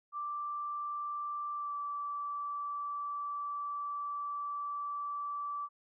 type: tone with pitch glide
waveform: sine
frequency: 1174.7 to 1159.9 Hz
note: D6 to D6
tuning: 0 to -22 cents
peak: -35 dBFS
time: 0.12-5.69 s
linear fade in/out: 50 ms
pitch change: -22 cents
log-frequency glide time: 1.55-1.74 s
effects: none